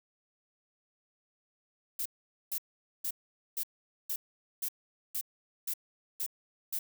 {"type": "noise bursts", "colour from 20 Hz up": "violet", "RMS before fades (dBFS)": -34, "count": 10, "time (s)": [1.99, 6.79], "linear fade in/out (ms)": 5, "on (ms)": 66, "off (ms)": 460, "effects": []}